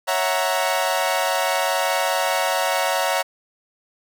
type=chord; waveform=sawtooth; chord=F# dominant seventh; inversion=second; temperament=equal; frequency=554.4 / 659.3 / 740 / 932.3 Hz; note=C#5 / E5 / F#5 / A#5; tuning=0 / 0 / 0 / 0 cents; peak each=-21 dBFS; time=0.07-3.23 s; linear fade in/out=20 ms; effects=none